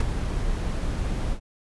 brown noise with ADSR envelope, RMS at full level -17 dBFS, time 0-1.4 s, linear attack 4 ms, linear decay 16 ms, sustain -9 dB, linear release 88 ms, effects resampled to 24000 Hz

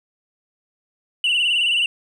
sine tone with vibrato, 2848 Hz, F7, 33 cents sharp, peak -14 dBFS, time 1.24-1.86 s, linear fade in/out 2 ms, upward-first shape sine, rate 19 Hz, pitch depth 87 cents each way, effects tanh soft clip ceiling -14 dBFS + 9-bit

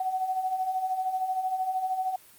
sine beating tone pair, 740 / 753 Hz, F#5 / F#5, 0 / +30 cents, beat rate 13 Hz, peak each -34 / -27 dBFS, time 0-2.16 s, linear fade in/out 5 ms, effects white hiss -54 dBFS RMS until 2.38 s + Opus 32 kbps

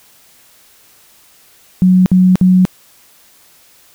sine tone bursts, 184.1 Hz, F#3, 8 cents flat, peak -5 dBFS, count 3, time 1.82-2.652 s, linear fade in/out 0 ms, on 240 ms, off 56 ms, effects white hiss -47 dBFS RMS until 3.94 s

